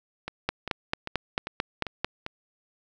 two click trains, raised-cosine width 0.3 ms, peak -17 / -9 dBFS, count 6 / 8, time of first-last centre 0.28-2.264 / 0.49-2.046 s, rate 2.52 / 4.5 Hz, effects none

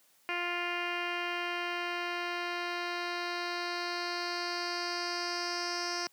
10% pulse tone with low-pass filter sweep, 350 Hz, F4, 4 cents sharp, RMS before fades -35 dBFS, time 0.29-6.07 s, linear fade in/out 0 ms, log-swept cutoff 2700 to 5400 Hz, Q 4.3, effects white hiss -66 dBFS RMS until 6.12 s + high-pass 150 Hz 12 dB/octave

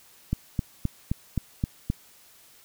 click train, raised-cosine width 5 ms, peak -12 dBFS, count 7, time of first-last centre 0.33-1.901 s, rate 3.82 Hz, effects white hiss -55 dBFS RMS until 2.64 s

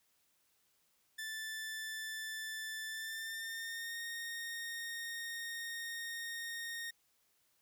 sawtooth tone with pitch glide, 1760 to 1851.8 Hz, A6 to A#6, 0 to -12 cents, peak -37 dBFS, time 1.18-6.91 s, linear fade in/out 10 ms, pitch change +88 cents, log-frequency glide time 2.88-4 s, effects white hiss -75 dBFS RMS until 7.61 s

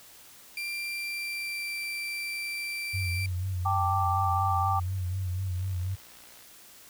35% pulse tone with pitch glide, 2371 to 2346 Hz, D7 to D7, +16 to -2 cents, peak -30 dBFS, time 0.57-3.26 s, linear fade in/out 2 ms, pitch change -18 cents, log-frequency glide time 0.74-1.76 s
sine tone with vibrato, 92.5 Hz, F#2, in tune, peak -28 dBFS, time 2.93-5.96 s, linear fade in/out 20 ms, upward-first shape sine, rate 4.1 Hz, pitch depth 66 cents each way
sine chord, G suspended second, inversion none, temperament equal, 784 / 880 / 1174.7 Hz, G5 / A5 / D6, 0 / 0 / 0 cents, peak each -28 / -33 / -28 dBFS, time 3.65-4.8 s, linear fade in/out 10 ms
click train, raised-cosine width 0.2 ms, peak -37 dBFS, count 52, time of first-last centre 5.56-6.424 s, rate 59 Hz
effects white hiss -52 dBFS RMS until 6.89 s

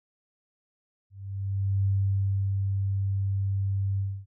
sine tone with ADSR envelope, 98 Hz, G2, in tune, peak -21 dBFS, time 1.1-4.26 s, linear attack 750 ms, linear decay 670 ms, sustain -3 dB, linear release 270 ms, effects none

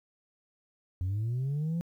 sine linear sweep, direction up, 87.31 to 173 Hz, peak -26 dBFS, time 1.01-1.81 s, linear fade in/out 0 ms, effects tanh soft clip ceiling -27 dBFS + 11-bit

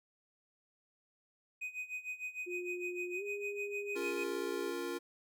triangle tone with tremolo, 2500 Hz, D#7, 8 cents sharp, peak -35 dBFS, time 1.61-4.24 s, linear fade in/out 10 ms, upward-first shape sine, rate 6.6 Hz, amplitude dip 85%
sine tone with pitch glide, 356.6 to 407.3 Hz, F4 to G#4, +36 to -34 cents, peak -39 dBFS, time 2.46-4.72 s, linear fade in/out 20 ms, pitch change +230 cents, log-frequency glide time 3.15-3.23 s
square chord, Bb minor, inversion first, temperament just, 279.7 / 349.6 / 466.2 Hz, Db4 / F4 / Bb4, +16 / +2 / 0 cents, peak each -45 / -40 / -43 dBFS, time 3.95-4.99 s, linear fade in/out 20 ms
effects none

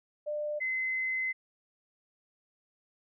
sine tone pair in turn, 597 / 2050 Hz, D5 / C7, +28 / -36 cents, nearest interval octave + major sixth, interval 2136 cents, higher second, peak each -31 / -29 dBFS, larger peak second, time 0.26-0.6 / 0.6-1.33 s, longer second, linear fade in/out 20 ms, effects none

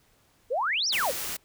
sine exponential two-way sweep, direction up then down, 440 to 5900 to 440 Hz, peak -24 dBFS, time 0.5-1.12 s, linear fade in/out 20 ms, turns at 0.88 s
white noise, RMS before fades -33 dBFS, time 0.92-1.37 s, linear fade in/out 10 ms
effects pink hiss -64 dBFS RMS until 1.44 s

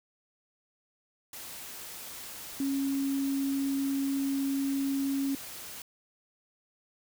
sine tone in noise, 274.4 Hz, C#4, 17 cents flat, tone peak -27 dBFS, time 2.6-5.35 s, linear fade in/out 2 ms, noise white, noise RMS -43 dBFS, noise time 1.33-5.82 s, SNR +13 dB, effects none

